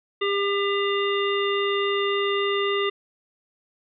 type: harmonic tone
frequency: 400.2 Hz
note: G4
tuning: 36 cents sharp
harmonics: 1 / 3 / 5 / 7 / 9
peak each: -23 / -28 / -30 / -31 / -33 dBFS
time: 0.21-2.9 s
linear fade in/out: 10 ms
effects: none